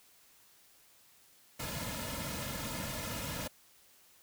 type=noise with comb filter; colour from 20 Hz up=pink; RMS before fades=-39 dBFS; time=1.59-3.48 s; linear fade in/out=10 ms; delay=2.6 ms; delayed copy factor=-0.75; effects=white hiss -63 dBFS RMS until 4.22 s